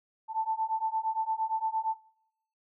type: beating tone pair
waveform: sine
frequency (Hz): 880 / 888.7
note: A5 / A5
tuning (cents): 0 / +17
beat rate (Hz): 8.7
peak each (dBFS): -31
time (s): 0.28-1.97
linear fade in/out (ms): 50
effects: noise-tail reverb RT60 0.8 s tail -22 dB re dry